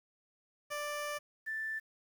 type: tone pair in turn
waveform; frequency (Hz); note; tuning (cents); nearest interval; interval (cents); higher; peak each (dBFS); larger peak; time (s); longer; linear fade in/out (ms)
15% pulse / sine; 589 / 1765; D5 / A6; +5 / +5; octave + perfect fifth; 1900; second; -30 / -35; first; 0.7-1.19 / 1.46-1.8; first; 20
effects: 10-bit